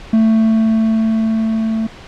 triangle tone with level ramp, 221.9 Hz, A3, 15 cents sharp, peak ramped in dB -6 to -13 dBFS, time 0.13-1.87 s, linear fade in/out 5 ms, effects pink hiss -36 dBFS RMS until 2.07 s + low-pass 4000 Hz 12 dB/octave

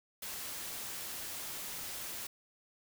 white noise, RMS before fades -42 dBFS, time 0.22-2.27 s, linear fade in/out 5 ms, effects none

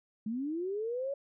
sine linear sweep, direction up, 207.7 to 567 Hz, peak -32 dBFS, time 0.26-1.14 s, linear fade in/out 5 ms, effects none

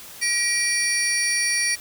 sine tone cluster, 1918 / 2370 / 4553 / 5700 / 9430 Hz, A#6 / D7 / C#8 / F8 / D9, +49 / +15 / +45 / +34 / +6 cents, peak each -26 dBFS, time 0.21-1.76 s, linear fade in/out 20 ms, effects white hiss -41 dBFS RMS until 1.8 s

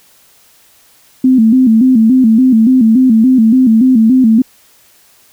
sine tone with vibrato, 239.8 Hz, A#3, 49 cents sharp, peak -4 dBFS, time 1.24-4.42 s, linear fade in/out 5 ms, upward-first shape square, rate 3.5 Hz, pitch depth 130 cents each way, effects white hiss -47 dBFS RMS until 5.32 s

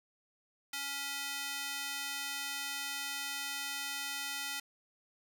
square tone with high-pass filter, 280 Hz, C#4, 18 cents sharp, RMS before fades -39 dBFS, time 0.73-4.6 s, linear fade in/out 5 ms, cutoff 1900 Hz, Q 0.75, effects none

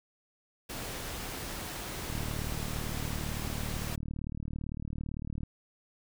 pink noise, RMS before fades -39 dBFS, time 0.69-3.96 s, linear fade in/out 10 ms
click train, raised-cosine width 5 ms, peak -25 dBFS, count 127, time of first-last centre 2.1-5.433 s, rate 37.8 Hz
effects none

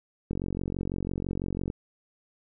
click train, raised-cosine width 3 ms, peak -18 dBFS, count 65, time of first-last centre 0.31-1.701 s, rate 46 Hz, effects none

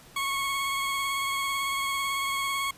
20% pulse tone with vibrato, 1100 Hz, C#6, 14 cents flat, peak -22 dBFS, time 0.16-2.71 s, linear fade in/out 5 ms, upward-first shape triangle, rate 18 Hz, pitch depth 24 cents each way, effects pink hiss -52 dBFS RMS until 2.77 s + resampled to 32000 Hz

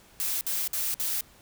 blue noise bursts, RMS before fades -29 dBFS, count 4, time 0.2-1.208 s, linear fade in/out 0 ms, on 210 ms, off 56 ms, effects pink hiss -56 dBFS RMS until 1.41 s

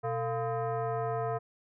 sine tone with frequency modulation, 123.47 Hz, B2, in tune, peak -29 dBFS, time 0.03-1.39 s, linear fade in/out 20 ms, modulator 572 Hz, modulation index 1.6, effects none

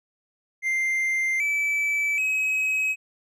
triangle tone with pitch steps, 2093 / 2309 / 2547 Hz, C7 / D7 / D#7, 0 / -30 / +40 cents, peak -20 dBFS, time 0.62-2.96 s, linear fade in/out 50 ms, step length 780 ms, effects none

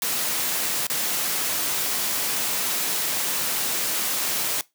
white noise with dropouts, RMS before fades -25 dBFS, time 0.02-4.61 s, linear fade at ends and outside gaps 1 ms, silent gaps 0.868-0.899 s, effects noise-tail reverb RT60 0.2 s tail -20 dB re dry + high-pass 150 Hz 12 dB/octave

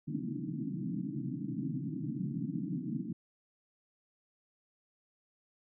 pink band-pass noise, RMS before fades -37 dBFS, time 0.07-3.13 s, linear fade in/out 10 ms, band 130 to 320 Hz, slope 96 dB/octave, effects none

